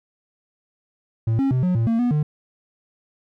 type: tone with pitch steps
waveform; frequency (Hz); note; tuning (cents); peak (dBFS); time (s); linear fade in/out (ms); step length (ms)
triangle; 112.9 / 271.6 / 128 / 181.2 / 114.4 / 228.3 / 243.8 / 150.5; A2 / C#4 / C3 / F#3 / A#2 / A#3 / B3 / D3; +45 / -35 / -38 / -36 / -32 / -36 / -22 / +43; -15; 1.27-2.23; 5; 120
effects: none